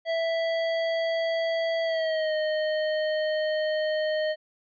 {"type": "tone with pitch glide", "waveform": "square", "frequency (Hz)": [659.3, 618.7], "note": ["E5", "D#5"], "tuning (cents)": [0, -10], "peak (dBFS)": -25, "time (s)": [0.05, 4.36], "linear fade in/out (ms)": 50, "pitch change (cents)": -110, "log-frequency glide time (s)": [1.84, 2.34], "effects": ["resampled to 11025 Hz"]}